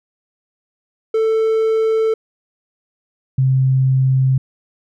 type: tone pair in turn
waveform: triangle / sine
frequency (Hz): 443.2 / 131.76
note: A4 / C3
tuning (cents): +13 / +12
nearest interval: octave + major sixth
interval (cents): 2101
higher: first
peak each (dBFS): -11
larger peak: neither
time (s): 1.14-2.14 / 3.38-4.38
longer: neither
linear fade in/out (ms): 5
effects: none